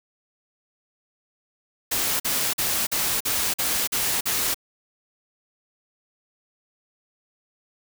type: noise bursts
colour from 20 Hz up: white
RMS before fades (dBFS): -24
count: 8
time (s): 1.91-4.545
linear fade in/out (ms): 10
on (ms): 290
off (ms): 45
effects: none